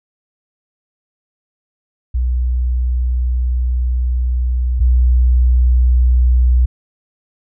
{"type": "tone pair in turn", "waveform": "sine", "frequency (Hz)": [61.74, 61.74], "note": ["B1", "B1"], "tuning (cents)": [0, 0], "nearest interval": "unison", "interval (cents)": 0, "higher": "neither", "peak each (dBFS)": [-13, -8], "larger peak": "second", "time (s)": [[2.14, 4.8], [4.8, 6.66]], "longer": "first", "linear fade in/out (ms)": 10, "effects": []}